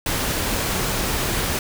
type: noise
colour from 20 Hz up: pink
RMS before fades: -23 dBFS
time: 0.06-1.59 s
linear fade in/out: 2 ms
effects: none